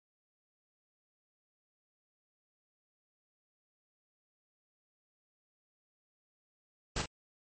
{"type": "noise with echo", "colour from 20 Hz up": "pink", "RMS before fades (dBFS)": -33, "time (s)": [6.96, 7.02], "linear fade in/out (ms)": 5, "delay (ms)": 40, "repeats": 1, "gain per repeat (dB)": -7, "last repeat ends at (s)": 7.06, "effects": ["MP3 32 kbps"]}